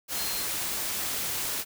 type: tone in noise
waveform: sine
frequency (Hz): 4186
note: C8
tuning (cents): 0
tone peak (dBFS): -36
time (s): 0.14-0.45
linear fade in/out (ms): 50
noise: white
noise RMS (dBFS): -31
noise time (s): 0.08-1.65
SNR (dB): -8
effects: none